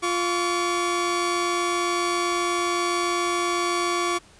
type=tone pair together; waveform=sawtooth; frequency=349.2 / 1135.2 Hz; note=F4 / C#6; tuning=0 / +41 cents; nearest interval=octave + minor sixth; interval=2041 cents; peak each=-21 dBFS; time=0.02-4.19 s; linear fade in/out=20 ms; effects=pink hiss -52 dBFS RMS until 4.39 s + resampled to 22050 Hz